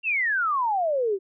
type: exponential sweep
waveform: sine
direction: down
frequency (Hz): 2786 to 370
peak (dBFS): -21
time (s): 0.03-1.19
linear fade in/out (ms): 50
effects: none